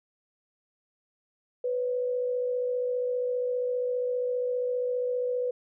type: tone pair together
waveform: sine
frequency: 496 / 551 Hz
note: B4 / C#5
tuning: +7 / -11 cents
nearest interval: major second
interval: 182 cents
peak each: -26 / -38 dBFS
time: 1.64-5.51 s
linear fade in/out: 5 ms
effects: none